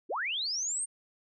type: linear sweep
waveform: sine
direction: up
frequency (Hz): 261.6 to 8870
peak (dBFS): -30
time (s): 0.09-0.86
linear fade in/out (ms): 20
effects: none